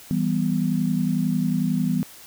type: chord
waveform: sine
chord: E minor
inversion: none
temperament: equal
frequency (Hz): 164.81 / 196 / 246.9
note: E3 / G3 / B3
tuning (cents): 0 / 0 / 0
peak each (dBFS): -24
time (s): 0.11-2.03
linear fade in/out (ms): 0
effects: white hiss -45 dBFS RMS until 2.26 s